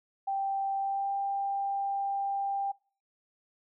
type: tone with pitch glide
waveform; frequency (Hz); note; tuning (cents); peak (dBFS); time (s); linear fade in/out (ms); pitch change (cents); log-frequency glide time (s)
sine; 784 to 792.7; G5 to G5; 0 to +19; -28; 0.27-2.72; 10; +19; 0.78-1.12
effects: noise-tail reverb RT60 0.4 s tail -24 dB re dry